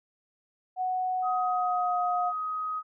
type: tone with pitch glide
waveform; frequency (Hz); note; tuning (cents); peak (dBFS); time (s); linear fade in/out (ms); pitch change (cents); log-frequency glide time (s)
sine; 740 to 716.9; F#5 to F5; 0 to +45; -26; 0.76-2.33; 50; -55; 1.28-1.96
type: tone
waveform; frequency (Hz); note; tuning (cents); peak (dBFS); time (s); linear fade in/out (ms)
sine; 1258; D#6; +19; -29; 1.22-2.83; 50
effects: none